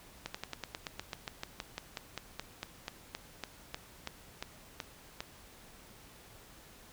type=slowing click train; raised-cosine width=0.2 ms; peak=-20 dBFS; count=25; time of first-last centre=0.26-5.205 s; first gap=85 ms; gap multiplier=1.07; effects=pink hiss -56 dBFS RMS until 6.92 s